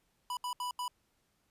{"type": "tone bursts at uneven times", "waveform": "square", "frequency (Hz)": 987.8, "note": "B5", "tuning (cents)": 0, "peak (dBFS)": -35, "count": 4, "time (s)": [[0.3, 0.37], [0.44, 0.53], [0.6, 0.71], [0.79, 0.88]], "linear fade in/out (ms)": 2, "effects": ["pink hiss -75 dBFS RMS until 1.5 s", "resampled to 32000 Hz"]}